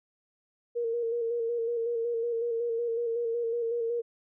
sine tone with vibrato, 466.2 Hz, A#4, in tune, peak -27 dBFS, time 0.75-4.02 s, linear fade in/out 20 ms, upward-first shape square, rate 5.4 Hz, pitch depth 32 cents each way, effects none

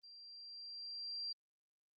sine tone with level ramp, 4731 Hz, D8, 12 cents sharp, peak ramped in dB -55 to -39 dBFS, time 0.03-1.33 s, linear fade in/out 10 ms, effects Opus 24 kbps

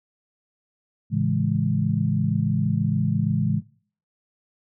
sine chord, A major seventh, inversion none, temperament equal, 110 / 138.59 / 164.81 / 207.7 Hz, A2 / C#3 / E3 / G#3, 0 / 0 / 0 / 0 cents, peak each -25 dBFS, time 1.1-3.62 s, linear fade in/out 50 ms, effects noise-tail reverb RT60 0.5 s tail -21 dB re dry

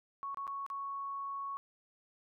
sine tone with dropouts, 1108.7 Hz, C#6, in tune, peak -37 dBFS, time 0.23-1.57 s, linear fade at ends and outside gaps 0 ms, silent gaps 0.345-0.372 / 0.469-0.477 / 0.664-0.701 s, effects none

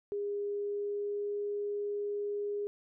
sine tone with pitch glide, 407.5 to 410.3 Hz, G#4 to G#4, -33 to -21 cents, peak -32 dBFS, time 0.12-2.67 s, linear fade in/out 0 ms, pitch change +12 cents, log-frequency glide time 0.42-1.38 s, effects none

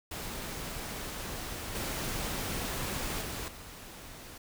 pink noise with level steps, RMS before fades -39 / -35 / -38 / -47 dBFS, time 0.11-4.38 s, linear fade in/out 5 ms, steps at 1.75 / 3.21 / 3.48 s, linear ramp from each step 2 ms, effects none

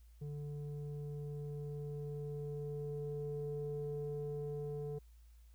square tone with low-pass filter sweep, 146.3 Hz, D3, 6 cents flat, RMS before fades -42 dBFS, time 0.21-4.99 s, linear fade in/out 10 ms, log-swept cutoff 320 to 500 Hz, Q 4.3, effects added 57 Hz sine -57 dBFS peak until 5.54 s + white hiss -75 dBFS RMS until 5.54 s

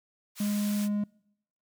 white band-pass noise, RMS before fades -41 dBFS, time 0.35-0.89 s, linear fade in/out 50 ms, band 1100 to 16000 Hz, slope 12 dB/octave
triangle tone, 206.7 Hz, G#3, 8 cents flat, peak -24 dBFS, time 0.4-1.04 s, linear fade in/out 5 ms
effects noise-tail reverb RT60 0.8 s tail -26 dB re dry

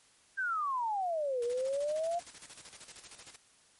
sine exponential two-way sweep, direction down then up, 1606 to 469.5 to 705 Hz, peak -30 dBFS, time 0.37-2.2 s, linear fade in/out 20 ms, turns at 1.43 s
white noise with tremolo, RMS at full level -48 dBFS, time 1.42-3.36 s, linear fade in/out 2 ms, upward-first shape square, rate 13 Hz, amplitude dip 65%
effects white hiss -64 dBFS RMS until 3.79 s + MP3 48 kbps

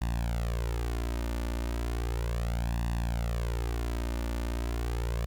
sawtooth tone with flanger, 58 Hz, A#1, 8 cents flat, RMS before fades -31 dBFS, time 0.01-5.26 s, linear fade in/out 10 ms, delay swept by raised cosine 1.1 to 3.4 ms, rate 0.35 Hz, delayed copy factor +0.9, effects 11-bit

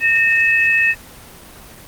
sine tone pair together, 1834.2 / 2588 Hz, A#6 / E7, -29 / -32 cents, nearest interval tritone, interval 597 cents, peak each -14 dBFS, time 0-0.95 s, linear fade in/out 50 ms, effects pink hiss -39 dBFS RMS until 1.87 s + Opus 24 kbps

